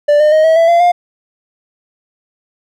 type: tone with pitch steps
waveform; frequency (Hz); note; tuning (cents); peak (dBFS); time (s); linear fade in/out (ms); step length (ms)
triangle; 587.3 / 605.6 / 624.4 / 643.8 / 663.8 / 684.4 / 705.7; D5 / D#5 / D#5 / E5 / E5 / F5 / F5; 0 / -47 / +6 / -41 / +12 / -35 / +18; -4; 0.08-0.92; 10; 120
effects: none